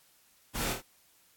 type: noise with echo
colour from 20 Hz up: pink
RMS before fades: -34 dBFS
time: 0.54-0.74 s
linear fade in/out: 20 ms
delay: 26 ms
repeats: 3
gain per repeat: -4 dB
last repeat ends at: 0.818 s
effects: white hiss -64 dBFS RMS until 1.36 s + AAC 64 kbps